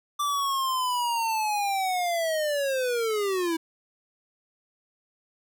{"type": "linear sweep", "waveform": "square", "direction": "down", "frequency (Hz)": [1175, 321.1], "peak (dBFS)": -25, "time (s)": [0.19, 3.57], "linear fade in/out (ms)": 10, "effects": []}